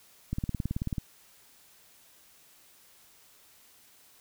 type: click train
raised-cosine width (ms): 5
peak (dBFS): -18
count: 13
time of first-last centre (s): 0.33-0.982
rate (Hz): 18.4
effects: white hiss -59 dBFS RMS until 4.2 s